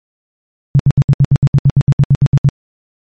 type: tone bursts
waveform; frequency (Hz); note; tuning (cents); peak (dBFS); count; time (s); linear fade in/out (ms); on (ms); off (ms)
sine; 139; C#3; +5; -4; 16; 0.75-2.489; 0; 44; 69
effects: MP3 32 kbps